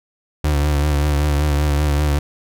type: tone with vibrato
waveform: 35% pulse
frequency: 73.42 Hz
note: D2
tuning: in tune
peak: -13 dBFS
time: 0.44-2.19 s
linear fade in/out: 5 ms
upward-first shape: triangle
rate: 5.2 Hz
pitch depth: 56 cents each way
effects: none